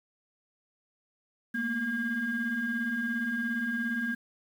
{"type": "tone cluster", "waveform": "sine", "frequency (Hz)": [220.6, 237.8, 1619], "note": ["A3", "A#3", "G#6"], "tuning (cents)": [5, 35, -45], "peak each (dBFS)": [-36, -31, -30], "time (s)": [1.54, 4.15], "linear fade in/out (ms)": 10, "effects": ["tanh soft clip ceiling -23 dBFS", "9-bit"]}